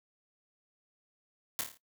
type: noise with echo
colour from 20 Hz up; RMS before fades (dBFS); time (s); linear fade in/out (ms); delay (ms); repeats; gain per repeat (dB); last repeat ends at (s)
white; -32; 1.59-1.61; 0; 27; 6; -5; 1.772
effects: noise-tail reverb RT60 0.1 s tail -17 dB re dry